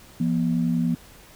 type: tone pair together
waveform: sine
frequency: 170.27 / 240.8 Hz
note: F3 / B3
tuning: -44 / -44 cents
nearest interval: tritone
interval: 600 cents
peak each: -22 dBFS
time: 0.2-0.95 s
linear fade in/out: 5 ms
effects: tanh soft clip ceiling -12 dBFS + pink hiss -49 dBFS RMS until 1.35 s